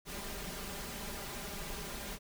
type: noise with comb filter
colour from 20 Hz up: pink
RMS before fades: -42 dBFS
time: 0.05-2.19 s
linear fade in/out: 50 ms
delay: 5 ms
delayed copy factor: +0.6
effects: none